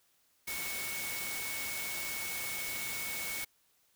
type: tone in noise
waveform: sine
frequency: 2217 Hz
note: C#7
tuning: in tune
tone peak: -40 dBFS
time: 0.47-3.45 s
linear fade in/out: 10 ms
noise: white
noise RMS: -39 dBFS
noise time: 0.47-3.45 s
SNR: -4 dB
effects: white hiss -71 dBFS RMS until 3.95 s